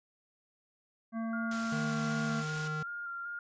harmonic tone, 226.2 Hz, A3, 48 cents sharp, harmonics 1 / 3 / 5 / 7 / 9, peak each -33 / -43 / -46 / -51 / -57 dBFS, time 1.12-2.44 s, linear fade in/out 50 ms
sine tone with vibrato, 1400 Hz, F6, 4 cents sharp, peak -37 dBFS, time 1.33-3.39 s, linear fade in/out 2 ms, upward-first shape square, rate 2.6 Hz, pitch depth 17 cents each way
white noise, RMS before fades -43 dBFS, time 1.51-2.68 s, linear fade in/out 5 ms
square tone, 153.9 Hz, D#3, 19 cents flat, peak -36 dBFS, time 1.72-2.83 s, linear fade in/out 5 ms
effects resampled to 16000 Hz

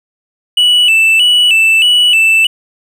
triangle tone with vibrato, 2794 Hz, F7, in tune, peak -4 dBFS, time 0.57-2.47 s, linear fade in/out 5 ms, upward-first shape square, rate 1.6 Hz, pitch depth 91 cents each way, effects none

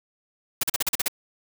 white noise bursts, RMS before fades -23 dBFS, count 8, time 0.61-1.082 s, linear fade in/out 5 ms, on 24 ms, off 40 ms, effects none

